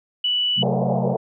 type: tone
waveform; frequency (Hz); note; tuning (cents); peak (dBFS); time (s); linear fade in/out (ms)
sine; 2960; F#7; 0; -18; 0.24-0.63; 5
type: chord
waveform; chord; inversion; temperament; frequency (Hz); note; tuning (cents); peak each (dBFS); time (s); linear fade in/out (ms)
sine; F# diminished; second; just; 133.2 / 185 / 222; C3 / F#3 / A3; +31 / 0 / +16; -24 / -24 / -27; 0.56-1.17; 50
type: band-pass noise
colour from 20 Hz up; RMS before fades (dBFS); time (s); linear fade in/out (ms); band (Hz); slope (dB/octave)
pink; -24; 0.62-1.17; 10; 430 to 780; 48
effects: none